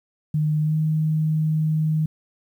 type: tone with pitch glide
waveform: sine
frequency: 152.7 to 156 Hz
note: D#3 to D#3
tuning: -32 to +5 cents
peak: -18 dBFS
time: 0.34-2.06 s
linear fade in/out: 5 ms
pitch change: +37 cents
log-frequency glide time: 0.61-0.75 s
effects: 9-bit